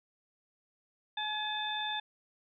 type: harmonic tone with a mistuned harmonic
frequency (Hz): 850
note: G#5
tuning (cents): +40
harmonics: 1 / 2 / 3 / 4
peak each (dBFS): -37 / -39 / -46 / -36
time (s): 1.17-2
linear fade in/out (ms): 5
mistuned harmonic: 4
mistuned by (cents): +79
effects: none